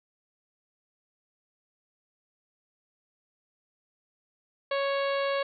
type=harmonic tone; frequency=554.4 Hz; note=C#5; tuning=in tune; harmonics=1 / 2 / 3 / 4 / 5 / 6 / 7 / 8; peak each=-27 / -33 / -37 / -39 / -41 / -43 / -44 / -45 dBFS; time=4.71-5.43 s; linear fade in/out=5 ms; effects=none